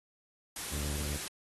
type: noise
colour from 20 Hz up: white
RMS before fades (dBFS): -39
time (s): 0.56-1.28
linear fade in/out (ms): 2
type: harmonic tone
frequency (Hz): 73.42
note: D2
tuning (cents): 0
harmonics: 1 / 2 / 3 / 4 / 5 / 6 / 7 / 8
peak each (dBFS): -37 / -43 / -47 / -49 / -51 / -53 / -54 / -55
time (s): 0.71-1.18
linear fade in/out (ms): 20
effects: AAC 32 kbps